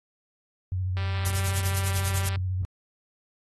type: tone with vibrato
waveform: sine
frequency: 92.5 Hz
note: F#2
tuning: in tune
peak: -25 dBFS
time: 0.72-2.65 s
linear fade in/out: 0 ms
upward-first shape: triangle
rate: 14 Hz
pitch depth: 49 cents each way
type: click train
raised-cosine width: 0.3 ms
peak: -21 dBFS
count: 273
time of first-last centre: 0.97-2.358 s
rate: 196 Hz
type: noise with tremolo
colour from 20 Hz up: blue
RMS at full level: -27 dBFS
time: 1.25-2.29 s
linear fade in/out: 0 ms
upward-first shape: triangle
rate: 10 Hz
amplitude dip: 100%
effects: AAC 32 kbps